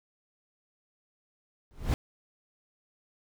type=noise with exponential growth; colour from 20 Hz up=brown; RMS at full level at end=-20 dBFS; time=1.71-1.94 s; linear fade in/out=0 ms; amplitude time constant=50 ms; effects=none

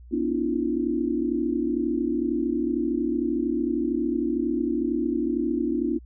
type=tone cluster; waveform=sine; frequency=242.8 / 285 / 313.9 / 347 Hz; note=B3 / C#4 / D#4 / F4; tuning=-29 / +48 / +15 / -11 cents; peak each=-28 dBFS; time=0.11-5.99 s; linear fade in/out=20 ms; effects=added 60 Hz sine -43 dBFS peak until 6.05 s

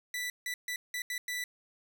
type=tone bursts at uneven times; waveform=sawtooth; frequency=1975.5 Hz; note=B6; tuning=in tune; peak=-30 dBFS; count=6; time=0.14-0.3 / 0.46-0.54 / 0.68-0.76 / 0.94-1.02 / 1.1-1.18 / 1.28-1.44 s; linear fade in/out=2 ms; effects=none

